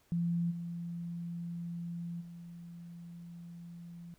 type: tone with level steps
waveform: sine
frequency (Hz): 171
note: F3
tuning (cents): -36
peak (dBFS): -29 / -37 / -45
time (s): 0.12-4.14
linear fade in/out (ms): 0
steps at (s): 0.5 / 2.2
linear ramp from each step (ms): 20
effects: pink hiss -69 dBFS RMS until 4.18 s